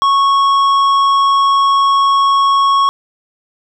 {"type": "tone with tanh clipping", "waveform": "triangle", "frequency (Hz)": 1104, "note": "C#6", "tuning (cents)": -7, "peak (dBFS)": -10, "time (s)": [0.02, 2.89], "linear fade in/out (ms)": 0, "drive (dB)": 13, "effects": []}